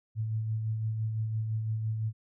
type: tone with tremolo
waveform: sine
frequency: 110.1 Hz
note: A2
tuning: 2 cents sharp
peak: -27 dBFS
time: 0.15-2.13 s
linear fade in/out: 50 ms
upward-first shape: sine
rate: 5.9 Hz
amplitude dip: 35%
effects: none